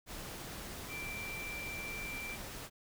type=tone in noise; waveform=sine; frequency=2350 Hz; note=D7; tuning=1 cent sharp; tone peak=-41 dBFS; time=0.88-2.38 s; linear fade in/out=50 ms; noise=pink; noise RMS=-45 dBFS; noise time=0.06-2.7 s; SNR=+1 dB; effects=none